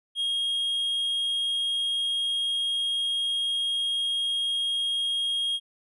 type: tone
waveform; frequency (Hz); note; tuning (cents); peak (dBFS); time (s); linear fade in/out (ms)
triangle; 3258; G#7; -34; -23; 0.15-5.6; 50
effects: resampled to 24000 Hz